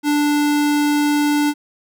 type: tone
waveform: square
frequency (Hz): 293.7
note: D4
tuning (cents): 0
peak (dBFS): -15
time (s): 0.03-1.54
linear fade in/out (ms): 50
effects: none